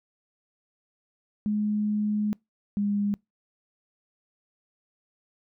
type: tone pair in turn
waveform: sine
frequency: 210 / 203.8 Hz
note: G#3 / G#3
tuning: +19 / -32 cents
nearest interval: minor second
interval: 51 cents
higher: first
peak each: -23 dBFS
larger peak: neither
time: 1.46-2.33 / 2.77-3.14 s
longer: first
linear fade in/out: 0 ms
effects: noise-tail reverb RT60 0.2 s tail -26 dB re dry